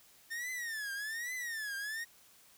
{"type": "tone with vibrato", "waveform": "45% pulse", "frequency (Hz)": 1800, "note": "A6", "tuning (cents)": 39, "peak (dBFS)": -37, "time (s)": [0.3, 2.05], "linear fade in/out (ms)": 20, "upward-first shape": "triangle", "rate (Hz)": 1.2, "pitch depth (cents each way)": 220, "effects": ["white hiss -62 dBFS RMS until 2.57 s"]}